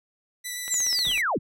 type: tone with vibrato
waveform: 10% pulse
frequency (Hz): 1975.5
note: B6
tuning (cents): 0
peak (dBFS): -22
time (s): 0.44-1.22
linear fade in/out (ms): 20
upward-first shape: triangle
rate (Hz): 7.9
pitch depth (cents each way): 15
type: click train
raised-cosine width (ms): 0.3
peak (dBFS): -23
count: 9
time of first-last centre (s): 0.68-1.177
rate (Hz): 16.1
type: linear sweep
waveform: sine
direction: down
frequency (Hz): 7670 to 55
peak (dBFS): -22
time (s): 0.7-1.39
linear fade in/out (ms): 20
type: noise with exponential decay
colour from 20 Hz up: brown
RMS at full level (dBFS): -32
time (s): 1.06-1.28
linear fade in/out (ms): 5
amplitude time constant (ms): 46
effects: none